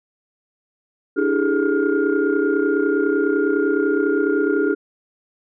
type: tone cluster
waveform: sine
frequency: 291 / 325.1 / 399.7 / 429.6 / 1416 Hz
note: D4 / E4 / G4 / A4 / F6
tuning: -16 / -24 / +34 / -41 / +23 cents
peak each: -21 / -23 / -20 / -22 / -26 dBFS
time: 1.16-4.75 s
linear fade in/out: 20 ms
effects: tanh soft clip ceiling -6 dBFS